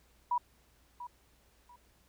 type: tone with echo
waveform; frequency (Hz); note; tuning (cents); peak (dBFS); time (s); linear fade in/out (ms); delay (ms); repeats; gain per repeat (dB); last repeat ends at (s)
sine; 972; B5; -28; -27; 0.31-0.38; 5; 690; 2; -13; 1.76
effects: added 60 Hz sine -68 dBFS peak until 2.08 s + pink hiss -68 dBFS RMS until 2.08 s